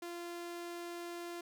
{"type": "tone", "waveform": "sawtooth", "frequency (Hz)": 345.4, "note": "F4", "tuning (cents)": -19, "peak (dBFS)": -38, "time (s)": [0.02, 1.41], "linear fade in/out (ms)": 5, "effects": []}